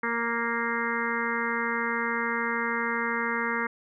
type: harmonic tone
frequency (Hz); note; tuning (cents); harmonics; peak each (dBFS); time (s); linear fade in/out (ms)
233.1; A#3; 0; 1 / 2 / 4 / 5 / 6 / 7 / 8 / 9; -34 / -34 / -34 / -34 / -34 / -34 / -34 / -34; 0.03-3.67; 5
effects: none